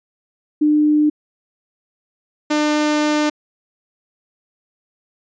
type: tone pair in turn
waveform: sine / sawtooth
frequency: 300.6 / 300.6 Hz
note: D4 / D4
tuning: +40 / +40 cents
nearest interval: unison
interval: 0 cents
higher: neither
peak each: -11 dBFS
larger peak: neither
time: 0.61-1.1 / 2.5-3.3 s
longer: second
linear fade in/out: 10 ms
effects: resampled to 16000 Hz